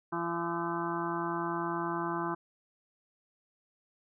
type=harmonic tone with a mistuned harmonic; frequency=170 Hz; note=F3; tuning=46 cents flat; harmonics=1 / 2 / 4 / 5 / 6 / 7 / 8 / 9; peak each=-40 / -35 / -42 / -40 / -37 / -40 / -43 / -43 dBFS; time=0.12-2.35 s; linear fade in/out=10 ms; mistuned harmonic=8; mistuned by=-77 cents; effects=none